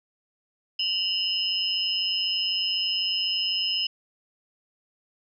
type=tone cluster; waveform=sine; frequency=2814 / 3002 / 5130 Hz; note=F7 / F#7 / E8; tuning=+12 / +24 / -48 cents; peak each=-28 dBFS; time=0.79-3.87 s; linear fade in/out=5 ms; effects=none